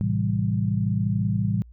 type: chord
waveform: sine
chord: A minor seventh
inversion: none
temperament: equal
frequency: 110 / 130.81 / 164.81 / 196 Hz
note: A2 / C3 / E3 / G3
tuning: 0 / 0 / 0 / 0 cents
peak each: -24 / -29 / -28 / -26 dBFS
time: 0.01-1.62 s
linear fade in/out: 0 ms
effects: added 59 Hz sine -44 dBFS peak until 1.72 s